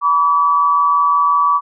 sine tone pair together, 979 / 1144.6 Hz, B5 / D6, -15 / -45 cents, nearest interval minor third, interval 270 cents, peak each -18 / -11 dBFS, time 0.01-1.61 s, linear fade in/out 50 ms, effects none

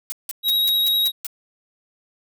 blue noise bursts, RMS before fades -28 dBFS, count 7, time 0.1-1.267 s, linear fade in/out 0 ms, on 21 ms, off 170 ms
square tone with vibrato, 3817 Hz, A#7, 40 cents sharp, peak -17 dBFS, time 0.43-1.12 s, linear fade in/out 50 ms, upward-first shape triangle, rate 9.9 Hz, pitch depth 15 cents each way
effects none

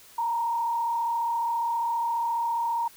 sine tone with frequency modulation, 932.3 Hz, A#5, in tune, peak -24 dBFS, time 0.18-2.88 s, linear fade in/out 5 ms, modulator 34.7 Hz, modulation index 0.59, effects white hiss -52 dBFS RMS until 2.96 s

